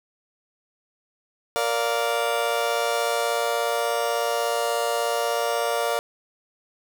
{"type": "chord", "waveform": "30% pulse", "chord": "Bb major", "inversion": "none", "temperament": "just", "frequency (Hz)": [466.2, 582.7, 699.2], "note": ["Bb4", "D5", "F5"], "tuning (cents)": [0, -14, 2], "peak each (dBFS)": -24, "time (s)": [1.56, 5.99], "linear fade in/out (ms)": 0, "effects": []}